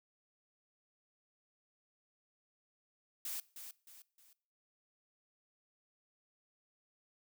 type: noise with echo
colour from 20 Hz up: blue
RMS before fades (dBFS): -41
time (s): 3.25-3.4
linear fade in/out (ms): 2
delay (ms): 310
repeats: 3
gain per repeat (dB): -8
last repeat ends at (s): 4.33
effects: noise-tail reverb RT60 0.5 s tail -21 dB re dry